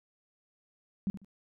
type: tone with echo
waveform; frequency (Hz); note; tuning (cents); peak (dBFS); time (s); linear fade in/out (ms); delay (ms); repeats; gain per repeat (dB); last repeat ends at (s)
sine; 196; G3; 0; -27; 1.07-1.1; 0; 73; 2; -12; 1.246
effects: none